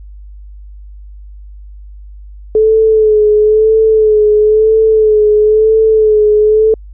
sine tone with vibrato, 431.7 Hz, A4, 33 cents flat, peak -5 dBFS, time 2.55-6.74 s, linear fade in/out 2 ms, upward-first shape sine, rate 1 Hz, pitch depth 38 cents each way, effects added 50 Hz sine -29 dBFS peak until 6.93 s

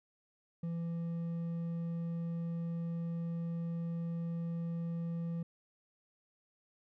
triangle tone with hard clipping, 168.1 Hz, E3, 34 cents sharp, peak -36 dBFS, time 0.63-5.43 s, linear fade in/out 5 ms, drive 7 dB, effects none

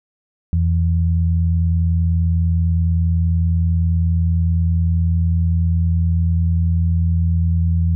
sine tone pair together, 84.77 / 164.81 Hz, E2 / E3, +49 / 0 cents, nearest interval octave, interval 1151 cents, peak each -14 / -21 dBFS, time 0.53-7.95 s, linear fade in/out 0 ms, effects none

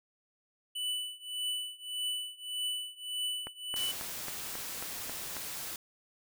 square tone with tremolo, 2980 Hz, F#7, 12 cents sharp, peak -31 dBFS, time 0.75-3.92 s, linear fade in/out 10 ms, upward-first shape triangle, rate 1.7 Hz, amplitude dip 95%
click train, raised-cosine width 0.5 ms, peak -25 dBFS, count 8, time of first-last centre 3.47-5.367 s, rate 3.69 Hz
white noise, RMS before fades -40 dBFS, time 3.76-5.76 s, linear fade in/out 2 ms
effects none

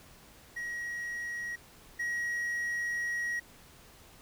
triangle tone pair in turn, 1901 / 1901 Hz, A#6 / A#6, +33 / +33 cents, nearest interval unison, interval 0 cents, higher neither, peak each -33 / -29 dBFS, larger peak second, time 0.56-1.56 / 1.99-3.4 s, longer second, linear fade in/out 10 ms, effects pink hiss -56 dBFS RMS until 4.21 s

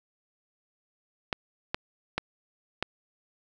clicks, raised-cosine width 0.3 ms, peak -11 dBFS, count 4, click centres 1.328 / 1.745 / 2.18 / 2.826 s, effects none

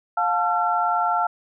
sine tone cluster, 709 / 878 / 1359 Hz, F5 / A5 / F6, +26 / -4 / -48 cents, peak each -23 dBFS, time 0.17-1.27 s, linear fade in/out 5 ms, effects none

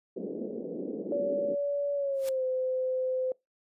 white band-pass noise, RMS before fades -36 dBFS, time 0.16-1.55 s, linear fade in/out 10 ms, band 190 to 500 Hz, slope 48 dB/octave
sine tone with pitch glide, 571 to 514.6 Hz, D5 to C5, -49 to -29 cents, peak -27 dBFS, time 1.12-3.32 s, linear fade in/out 2 ms, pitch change -180 cents, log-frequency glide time 1.94-2.44 s
white noise with exponential growth, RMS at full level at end -38 dBFS, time 2.13-2.29 s, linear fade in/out 1 ms, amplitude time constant 33 ms
effects noise-tail reverb RT60 0.2 s tail -24 dB re dry + resampled to 32000 Hz

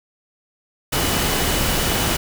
sine tone in noise, 2960 Hz, F#7, in tune, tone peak -31 dBFS, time 0.92-2.17 s, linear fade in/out 10 ms, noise pink, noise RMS -20 dBFS, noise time 0.92-2.17 s, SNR -14 dB, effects none

